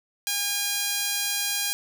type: tone with high-pass filter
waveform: sawtooth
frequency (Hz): 812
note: G#5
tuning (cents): -39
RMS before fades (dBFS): -27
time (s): 0.27-1.73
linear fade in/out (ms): 0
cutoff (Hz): 3300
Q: 0.59
effects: 8-bit